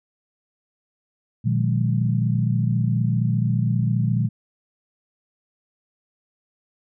sine tone cluster, 119.1 / 153.9 / 178.1 / 207.3 Hz, A#2 / D#3 / F3 / G#3, +38 / -19 / +34 / -3 cents, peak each -20 / -25 / -26 / -27 dBFS, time 1.44-4.29 s, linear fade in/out 20 ms, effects none

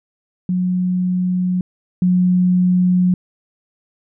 sine tone pair in turn, 181.8 / 181.07 Hz, F#3 / F#3, -30 / -37 cents, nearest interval unison, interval 7 cents, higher first, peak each -15 / -11 dBFS, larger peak second, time 0.49-1.61 / 2.02-3.14 s, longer neither, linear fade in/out 2 ms, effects none

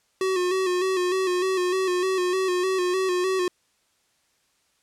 square tone with vibrato, 369 Hz, F#4, 5 cents flat, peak -22 dBFS, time 0.21-3.48 s, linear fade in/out 2 ms, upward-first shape square, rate 3.3 Hz, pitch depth 43 cents each way, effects white hiss -67 dBFS RMS until 4.82 s + low-pass 9000 Hz 12 dB/octave

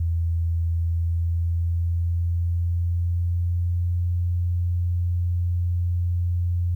sine tone with pitch glide, 83.6 to 87.5 Hz, E2 to F2, +25 to +4 cents, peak -20 dBFS, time 0-6.75 s, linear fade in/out 5 ms, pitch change +79 cents, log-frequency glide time 0.7-4.01 s, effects 10-bit

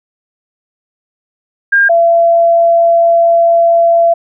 sine tone pair in turn, 1608 / 676.1 Hz, G6 / E5, +44 / +44 cents, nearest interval octave + minor third, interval 1500 cents, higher first, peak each -5 dBFS, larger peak neither, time 1.72-1.89 / 1.89-4.14 s, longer second, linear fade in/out 10 ms, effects none

